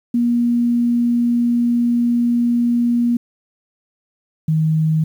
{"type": "tone pair in turn", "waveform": "sine", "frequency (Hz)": [238.6, 157.55], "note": ["A#3", "D#3"], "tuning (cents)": [41, 22], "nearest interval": "perfect fifth", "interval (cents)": 719, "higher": "first", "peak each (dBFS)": -13, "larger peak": "neither", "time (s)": [[0.14, 3.17], [4.48, 5.04]], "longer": "first", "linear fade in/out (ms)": 5, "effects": ["8-bit"]}